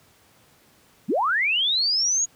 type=linear sweep; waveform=sine; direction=up; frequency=146.83 to 6810 Hz; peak=-19 dBFS; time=1.08-2.26 s; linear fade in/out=20 ms; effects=pink hiss -57 dBFS RMS until 2.35 s + high-pass 80 Hz 12 dB/octave